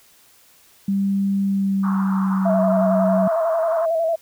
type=tone with pitch glide; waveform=sine; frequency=197.1 to 189.84 Hz; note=G3 to F#3; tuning=+10 to +45 cents; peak=-17 dBFS; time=0.88-3.28 s; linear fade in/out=5 ms; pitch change=-65 cents; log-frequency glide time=1.42-2.62 s
type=band-pass noise; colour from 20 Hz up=white; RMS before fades=-31 dBFS; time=1.83-3.86 s; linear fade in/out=10 ms; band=880 to 1300 Hz; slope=48 dB/octave
type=tone with vibrato; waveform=sine; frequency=657 Hz; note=E5; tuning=6 cents flat; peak=-17 dBFS; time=2.45-4.16 s; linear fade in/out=10 ms; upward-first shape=square; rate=11 Hz; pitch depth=39 cents each way
effects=white hiss -53 dBFS RMS until 4.21 s